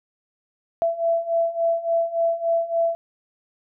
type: beating tone pair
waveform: sine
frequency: 667 / 670.5 Hz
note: E5 / E5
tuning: +20 / +29 cents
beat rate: 3.5 Hz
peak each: -24 / -21 dBFS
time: 0.82-2.95 s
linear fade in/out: 0 ms
effects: none